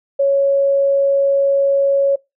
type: tone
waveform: sine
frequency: 554.4 Hz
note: C#5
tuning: in tune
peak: -11 dBFS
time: 0.19-2.16 s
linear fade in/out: 10 ms
effects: noise-tail reverb RT60 0.2 s tail -22 dB re dry